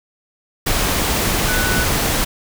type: tone in noise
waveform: sine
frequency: 1488 Hz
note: F#6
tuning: 9 cents sharp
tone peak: -21 dBFS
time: 1.48-1.85 s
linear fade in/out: 10 ms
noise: pink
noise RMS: -18 dBFS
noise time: 0.66-2.25 s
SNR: -6 dB
effects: none